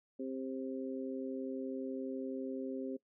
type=harmonic tone; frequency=131.9 Hz; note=C3; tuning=14 cents sharp; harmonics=2 / 3 / 4; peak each=-39 / -43 / -45 dBFS; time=0.19-2.97 s; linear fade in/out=10 ms; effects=noise-tail reverb RT60 0.1 s tail -20 dB re dry